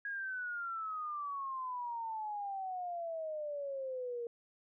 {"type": "exponential sweep", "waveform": "sine", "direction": "down", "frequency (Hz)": [1654, 466.2], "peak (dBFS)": -37, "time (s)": [0.05, 4.27], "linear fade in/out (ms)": 2, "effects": []}